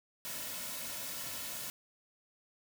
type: noise with comb filter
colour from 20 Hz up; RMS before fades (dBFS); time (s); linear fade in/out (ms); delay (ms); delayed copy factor
white; -41; 0.25-1.7; 0; 2.5; -0.6
effects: none